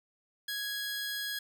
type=tone pair together; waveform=20% pulse; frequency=1661.2 / 4171 Hz; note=G#6 / C8; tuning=0 / -6 cents; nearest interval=octave + major third; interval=1594 cents; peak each=-30 / -36 dBFS; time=0.48-1.39 s; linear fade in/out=5 ms; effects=none